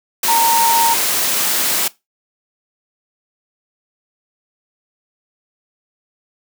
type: tone in noise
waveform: sine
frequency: 922 Hz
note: A#5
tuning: 19 cents flat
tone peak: -13 dBFS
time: 0.28-0.94 s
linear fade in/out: 5 ms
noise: white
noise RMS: -17 dBFS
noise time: 0.23-1.88 s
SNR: +1 dB
effects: noise-tail reverb RT60 0.2 s tail -20 dB re dry + high-pass 200 Hz 12 dB/octave